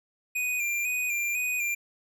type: tone with vibrato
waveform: square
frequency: 2433 Hz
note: D#7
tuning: 39 cents flat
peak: -27 dBFS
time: 0.35-1.75 s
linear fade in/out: 10 ms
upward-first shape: square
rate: 2 Hz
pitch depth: 38 cents each way
effects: none